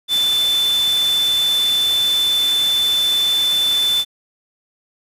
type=tone in noise; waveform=sine; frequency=3520 Hz; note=A7; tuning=in tune; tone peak=-14 dBFS; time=0.08-4.05 s; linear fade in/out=50 ms; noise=white; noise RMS=-27 dBFS; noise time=0.08-4.05 s; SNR=+10 dB; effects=resampled to 32000 Hz